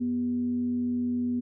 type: tone with frequency modulation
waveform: sine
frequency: 244.8 Hz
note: B3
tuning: 15 cents flat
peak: -25 dBFS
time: 0-1.41 s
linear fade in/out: 20 ms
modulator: 151 Hz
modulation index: 0.21
effects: none